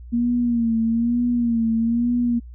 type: tone with vibrato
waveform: sine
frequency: 233.9 Hz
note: A#3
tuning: 6 cents sharp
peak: -17 dBFS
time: 0.12-2.4 s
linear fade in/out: 20 ms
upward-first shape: sine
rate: 1.1 Hz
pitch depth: 63 cents each way
effects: added 60 Hz sine -36 dBFS peak until 2.54 s